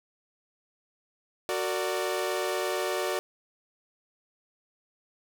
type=chord; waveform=sawtooth; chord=Gb augmented; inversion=none; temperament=equal with one note detuned; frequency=370 / 458.4 / 587.3 Hz; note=Gb4 / Bb4 / D5; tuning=0 / -29 / 0 cents; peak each=-27 / -30 / -28 dBFS; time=1.49-3.19 s; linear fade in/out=0 ms; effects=none